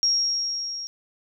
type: tone with level ramp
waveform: sine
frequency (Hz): 5588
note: F8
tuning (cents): 0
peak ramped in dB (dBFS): -17 to -31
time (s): 0.03-0.87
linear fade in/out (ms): 0
effects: none